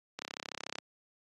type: click train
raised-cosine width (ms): 0.2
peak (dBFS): -20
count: 21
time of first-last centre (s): 0.19-0.785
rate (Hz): 33.6
effects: high-pass 200 Hz 12 dB/octave + AAC 32 kbps